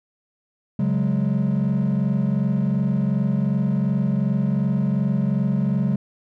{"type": "chord", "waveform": "triangle", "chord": "C# suspended fourth", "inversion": "none", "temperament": "equal", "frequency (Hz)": [138.59, 185, 207.7], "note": ["C#3", "F#3", "G#3"], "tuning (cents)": [0, 0, 0], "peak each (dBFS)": -20, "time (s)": [0.79, 5.96], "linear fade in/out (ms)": 5, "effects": ["tanh soft clip ceiling -11 dBFS"]}